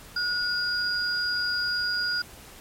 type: tone pair together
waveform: sine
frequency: 1448 / 4851 Hz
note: F#6 / D#8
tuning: -38 / -45 cents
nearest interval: octave + major sixth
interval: 2093 cents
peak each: -27 dBFS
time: 0.16-2.22 s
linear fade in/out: 5 ms
effects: pink hiss -47 dBFS RMS until 2.6 s + MP3 64 kbps